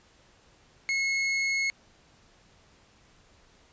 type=tone; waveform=40% pulse; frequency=2176 Hz; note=C#7; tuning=33 cents flat; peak=-24 dBFS; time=0.89-1.7 s; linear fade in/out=0 ms; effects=pink hiss -60 dBFS RMS until 3.72 s + resampled to 16000 Hz